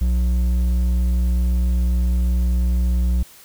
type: tone with hard clipping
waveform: sine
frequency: 60.9 Hz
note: B1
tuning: 24 cents flat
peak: -17 dBFS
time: 0.01-3.23 s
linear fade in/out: 5 ms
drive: 6 dB
effects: white hiss -46 dBFS RMS until 3.44 s